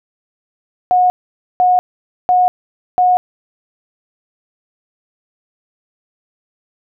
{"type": "tone bursts", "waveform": "sine", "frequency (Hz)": 727, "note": "F#5", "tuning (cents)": -31, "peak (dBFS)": -8, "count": 4, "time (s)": [0.91, 3.17], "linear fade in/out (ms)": 0, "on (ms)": 190, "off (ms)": 500, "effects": []}